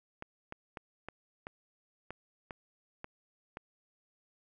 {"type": "clicks", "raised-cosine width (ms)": 0.5, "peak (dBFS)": -26, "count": 9, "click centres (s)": [0.224, 0.524, 0.772, 1.086, 1.469, 2.106, 2.508, 3.044, 3.571], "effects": []}